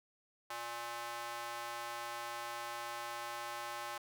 square tone with high-pass filter, 118.2 Hz, A#2, 24 cents sharp, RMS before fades -43 dBFS, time 0.5-3.98 s, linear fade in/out 5 ms, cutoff 910 Hz, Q 1.7, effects none

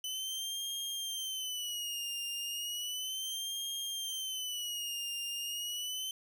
sawtooth tone with vibrato, 3005 Hz, F#7, 26 cents sharp, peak -33 dBFS, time 0.04-6.11 s, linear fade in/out 2 ms, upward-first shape sine, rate 0.34 Hz, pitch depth 120 cents each way, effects none

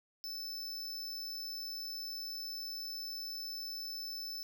square tone, 5274 Hz, E8, in tune, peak -40 dBFS, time 0.24-4.43 s, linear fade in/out 0 ms, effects none

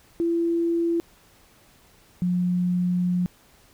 sine tone pair in turn, 337.3 / 178.78 Hz, E4 / F3, +40 / +41 cents, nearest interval major seventh, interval 1099 cents, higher first, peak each -20 dBFS, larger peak neither, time 0.2-1 / 2.22-3.26 s, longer second, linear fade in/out 0 ms, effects pink hiss -56 dBFS RMS until 3.73 s

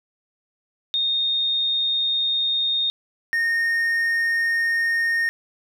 sine / triangle tone pair in turn, 3685 / 1842.5 Hz, A#7 / A#6, -21 / -21 cents, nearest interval octave, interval 1200 cents, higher first, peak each -19 / -17 dBFS, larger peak second, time 0.94-2.9 / 3.33-5.29 s, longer neither, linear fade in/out 0 ms, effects none

